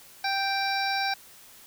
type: harmonic tone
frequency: 784 Hz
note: G5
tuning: in tune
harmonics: 1 / 2 / 3 / 5 / 6 / 7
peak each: -28 / -31 / -33 / -35 / -36 / -36 dBFS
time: 0.24-1.14 s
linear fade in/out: 5 ms
effects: white hiss -51 dBFS RMS until 1.66 s